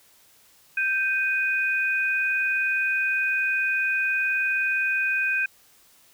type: tone pair together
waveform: sine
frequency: 1565.5 / 2485 Hz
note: G6 / D#7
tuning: -3 / -3 cents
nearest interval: minor sixth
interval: 800 cents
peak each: -24 dBFS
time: 0.77-5.46 s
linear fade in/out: 5 ms
effects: white hiss -57 dBFS RMS until 6.13 s